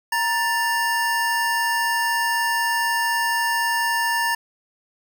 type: tone pair together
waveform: square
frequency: 936 / 1766.9 Hz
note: A#5 / A6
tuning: +7 / +7 cents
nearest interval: major seventh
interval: 1100 cents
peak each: -23 / -23 dBFS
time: 0.12-4.35 s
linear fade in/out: 5 ms
effects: none